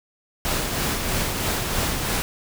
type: noise with tremolo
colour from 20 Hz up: pink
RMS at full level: -23 dBFS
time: 0.45-2.22 s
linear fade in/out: 0 ms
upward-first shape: sine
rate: 3.1 Hz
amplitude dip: 35%
effects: none